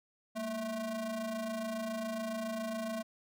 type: ring-modulated tone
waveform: square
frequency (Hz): 215.2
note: A3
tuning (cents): -38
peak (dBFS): -33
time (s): 0.35-3.03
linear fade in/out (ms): 20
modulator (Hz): 444
effects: none